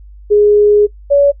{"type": "tone pair in turn", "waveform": "sine", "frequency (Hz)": [415.3, 567.4], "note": ["G#4", "C#5"], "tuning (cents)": [0, 40], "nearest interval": "perfect fourth", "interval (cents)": 540, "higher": "second", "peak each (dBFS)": -5, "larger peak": "neither", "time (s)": [[0.3, 0.87], [1.1, 1.32]], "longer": "first", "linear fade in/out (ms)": 20, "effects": ["noise-tail reverb RT60 0.1 s tail -22 dB re dry", "added 50 Hz sine -33 dBFS peak until 1.4 s"]}